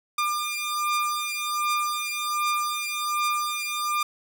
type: beating tone pair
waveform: sawtooth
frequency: 1200 / 1201.3 Hz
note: D6 / D6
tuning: +37 / +39 cents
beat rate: 1.3 Hz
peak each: -24 dBFS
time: 0.18-4.03 s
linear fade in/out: 5 ms
effects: none